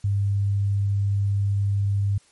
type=tone; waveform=sine; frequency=100 Hz; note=G2; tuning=35 cents sharp; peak=-19 dBFS; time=0.04-2.18 s; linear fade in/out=5 ms; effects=white hiss -58 dBFS RMS until 2.31 s + MP3 48 kbps